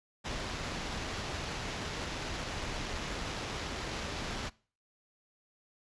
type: noise with sample-and-hold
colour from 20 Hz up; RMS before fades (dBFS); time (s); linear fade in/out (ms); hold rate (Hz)
pink; -38; 0.24-4.5; 20; 8820
effects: noise-tail reverb RT60 0.4 s tail -22 dB re dry + resampled to 22050 Hz